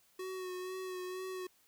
square tone with vibrato, 370 Hz, F#4, in tune, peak -40 dBFS, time 0.19-1.47 s, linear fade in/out 5 ms, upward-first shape sine, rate 2.1 Hz, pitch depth 26 cents each way, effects white hiss -69 dBFS RMS until 1.67 s

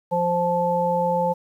harmonic tone, 174.61 Hz, F3, in tune, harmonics 1 / 3 / 5, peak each -27 / -22 / -22 dBFS, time 0.11-1.34 s, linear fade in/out 20 ms, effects 9-bit

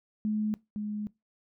sine tone pair in turn, 213.3 / 209.8 Hz, G#3 / G#3, +46 / +18 cents, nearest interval unison, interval 28 cents, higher first, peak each -26 / -31 dBFS, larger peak first, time 0.25-0.54 / 0.76-1.07 s, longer second, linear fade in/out 0 ms, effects noise-tail reverb RT60 0.2 s tail -21 dB re dry

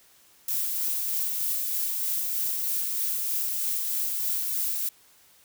violet noise with tremolo, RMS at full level -27 dBFS, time 0.48-4.89 s, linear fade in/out 5 ms, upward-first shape sine, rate 3.2 Hz, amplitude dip 25%, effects white hiss -58 dBFS RMS until 5.44 s

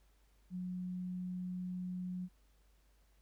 sine tone, 181.5 Hz, F#3, 33 cents flat, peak -38 dBFS, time 0.5-2.29 s, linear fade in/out 50 ms, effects added 50 Hz sine -66 dBFS peak until 3.21 s + pink hiss -75 dBFS RMS until 3.21 s

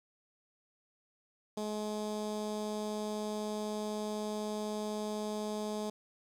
15% pulse tone with notch filter, 212 Hz, G#3, 36 cents sharp, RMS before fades -37 dBFS, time 1.57-5.9 s, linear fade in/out 5 ms, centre 2000 Hz, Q 0.88, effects low-pass 10000 Hz 12 dB/octave + 11-bit

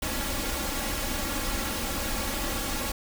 pink noise with comb filter, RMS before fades -30 dBFS, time 0.02-2.92 s, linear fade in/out 5 ms, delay 3.6 ms, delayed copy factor +0.75, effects none

